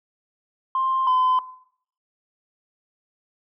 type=tone pair in turn; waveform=sine; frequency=1052 / 1020.9 Hz; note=C6 / C6; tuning=+9 / -43 cents; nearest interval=minor second; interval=52 cents; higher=first; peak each=-19 / -14 dBFS; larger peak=second; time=0.75-1.07 / 1.07-1.39 s; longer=neither; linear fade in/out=2 ms; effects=noise-tail reverb RT60 0.6 s tail -18 dB re dry + tanh soft clip ceiling -14 dBFS